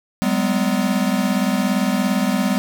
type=tone cluster; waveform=square; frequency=190.3 / 207.7 / 251 Hz; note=F#3 / G#3 / B3; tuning=+49 / 0 / +28 cents; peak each=-22 dBFS; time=0.22-2.58 s; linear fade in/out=0 ms; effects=none